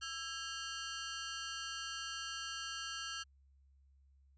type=ring-modulated tone; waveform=15% pulse; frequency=1480 Hz; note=F#6; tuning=in tune; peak=-31 dBFS; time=0.01-3.24 s; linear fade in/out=20 ms; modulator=147 Hz; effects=added 68 Hz sine -64 dBFS peak until 4.37 s + resampled to 16000 Hz